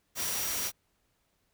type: tone in noise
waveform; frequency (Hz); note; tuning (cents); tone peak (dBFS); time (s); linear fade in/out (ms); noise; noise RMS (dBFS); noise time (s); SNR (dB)
sine; 5760; F#8; -47; -38; 0.15-0.72; 50; white; -33; 0.15-0.72; -8
effects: pink hiss -74 dBFS RMS until 1.53 s